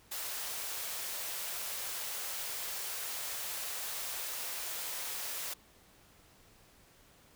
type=high-pass noise; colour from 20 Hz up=white; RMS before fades=-39 dBFS; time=0.11-5.54 s; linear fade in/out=10 ms; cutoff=430 Hz; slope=24 dB/octave; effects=pink hiss -62 dBFS RMS until 7.35 s